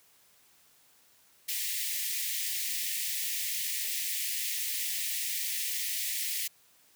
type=high-pass noise; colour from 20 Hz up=white; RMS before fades=-33 dBFS; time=1.48-6.48 s; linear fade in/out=10 ms; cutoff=1800 Hz; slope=96 dB/octave; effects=white hiss -63 dBFS RMS until 6.95 s + high-pass 60 Hz 12 dB/octave